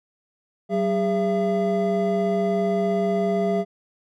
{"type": "tone cluster", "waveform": "triangle", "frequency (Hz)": [189.8, 406.9, 673], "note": ["F#3", "G#4", "E5"], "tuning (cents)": [44, -35, 36], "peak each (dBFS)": -22, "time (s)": [0.69, 3.65], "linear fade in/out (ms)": 50, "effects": []}